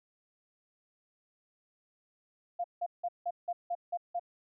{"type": "tone bursts", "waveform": "sine", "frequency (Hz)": 698.5, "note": "F5", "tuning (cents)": 0, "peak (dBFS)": -30, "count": 8, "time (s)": [2.59, 4.196], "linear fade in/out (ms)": 10, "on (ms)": 52, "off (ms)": 170, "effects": []}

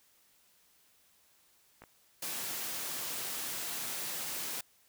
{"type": "clicks", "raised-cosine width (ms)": 0.5, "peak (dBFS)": [-35, -36], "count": 2, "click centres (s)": [1.82, 1.838]}
{"type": "high-pass noise", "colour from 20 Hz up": "white", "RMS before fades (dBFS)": -38, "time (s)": [2.22, 4.61], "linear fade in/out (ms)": 5, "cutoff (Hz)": 110, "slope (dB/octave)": 48}
{"effects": ["white hiss -67 dBFS RMS until 4.88 s"]}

